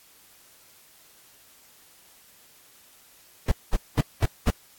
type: noise bursts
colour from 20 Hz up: brown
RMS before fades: -19 dBFS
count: 5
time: 3.48-4.505 s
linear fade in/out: 5 ms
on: 37 ms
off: 210 ms
effects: white hiss -55 dBFS RMS until 4.78 s + AAC 64 kbps